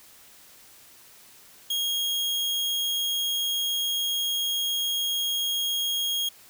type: tone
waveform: 40% pulse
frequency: 3271 Hz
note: G#7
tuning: 27 cents flat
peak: -24 dBFS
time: 1.7-6.29 s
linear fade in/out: 5 ms
effects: white hiss -52 dBFS RMS until 6.49 s